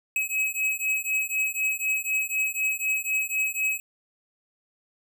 square beating tone pair, 2548 / 2552 Hz, D#7 / D#7, +41 / +43 cents, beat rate 4 Hz, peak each -28 dBFS, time 0.16-3.8 s, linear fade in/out 2 ms, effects none

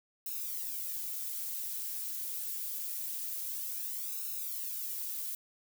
violet noise with flanger, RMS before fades -38 dBFS, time 0.26-5.35 s, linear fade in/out 2 ms, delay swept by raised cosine 0.75 to 4.55 ms, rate 0.25 Hz, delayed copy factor +0.8, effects none

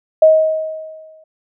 sine tone with exponential decay, 631 Hz, D#5, 24 cents sharp, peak -3 dBFS, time 0.22-1.24 s, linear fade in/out 5 ms, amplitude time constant 220 ms, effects none

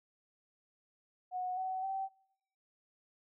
sine tone with pitch steps, 733 / 752.3 / 772.1 Hz, F#5 / F#5 / G5, -16 / +29 / -26 cents, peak -34 dBFS, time 1.31-2.09 s, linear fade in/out 50 ms, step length 260 ms, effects noise-tail reverb RT60 0.7 s tail -21 dB re dry

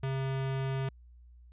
square tone, 134.2 Hz, C3, 44 cents sharp, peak -31 dBFS, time 0.03-0.89 s, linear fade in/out 5 ms, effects added 60 Hz sine -52 dBFS peak until 1.52 s + resampled to 8000 Hz

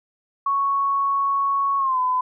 sine tone with pitch glide, 1108.7 to 1010.8 Hz, C#6 to B5, 0 to +40 cents, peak -18 dBFS, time 0.46-2.21 s, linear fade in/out 5 ms, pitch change -160 cents, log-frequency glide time 1.78-1.99 s, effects none

